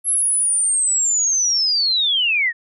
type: linear sweep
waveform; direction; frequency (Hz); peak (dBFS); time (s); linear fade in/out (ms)
sine; down; 11210 to 1795; -15; 0.04-2.53; 50
effects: none